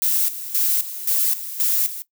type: noise with tremolo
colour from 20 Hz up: violet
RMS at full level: -19 dBFS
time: 0.02-2.02 s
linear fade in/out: 0 ms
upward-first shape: square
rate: 1.9 Hz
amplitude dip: 75%
effects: noise-tail reverb RT60 0.1 s tail -18 dB re dry